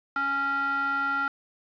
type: tone with band-pass filter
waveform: square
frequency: 277.2 Hz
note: C#4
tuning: in tune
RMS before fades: -27 dBFS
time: 0.16-1.28 s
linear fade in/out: 2 ms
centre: 1300 Hz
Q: 7.8
effects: resampled to 11025 Hz + 8-bit